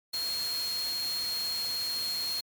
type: tone in noise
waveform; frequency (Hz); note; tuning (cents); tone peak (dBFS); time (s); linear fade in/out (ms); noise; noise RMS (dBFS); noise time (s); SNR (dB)
sine; 4254; C8; +28; -30; 0.13-2.41; 10; white; -39; 0.13-2.41; +6
effects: MP3 96 kbps